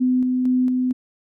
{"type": "tone with tremolo", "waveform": "sine", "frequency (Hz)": 253.4, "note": "B3", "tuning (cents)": 45, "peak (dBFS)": -15, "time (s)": [0, 0.93], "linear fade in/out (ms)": 20, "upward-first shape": "square", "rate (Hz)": 2.2, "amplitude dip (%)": 25, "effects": []}